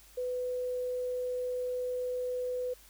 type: tone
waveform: sine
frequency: 499 Hz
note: B4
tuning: 18 cents sharp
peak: -31 dBFS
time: 0.17-2.74 s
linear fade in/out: 10 ms
effects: added 50 Hz sine -60 dBFS peak until 2.89 s + white hiss -58 dBFS RMS until 2.89 s